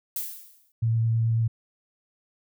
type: noise with exponential decay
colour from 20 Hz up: violet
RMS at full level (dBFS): -28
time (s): 0.16-0.72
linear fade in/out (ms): 2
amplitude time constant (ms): 120
type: tone with vibrato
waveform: sine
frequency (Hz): 113.9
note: A#2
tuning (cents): -40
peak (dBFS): -20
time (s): 0.82-1.48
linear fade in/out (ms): 10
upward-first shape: square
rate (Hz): 9.2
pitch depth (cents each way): 8
effects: none